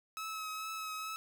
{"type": "tone with vibrato", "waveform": "sawtooth", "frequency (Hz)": 1288, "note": "E6", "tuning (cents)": -41, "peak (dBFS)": -35, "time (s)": [0.17, 1.16], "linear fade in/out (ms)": 0, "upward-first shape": "triangle", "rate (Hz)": 2.3, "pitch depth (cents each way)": 24, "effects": []}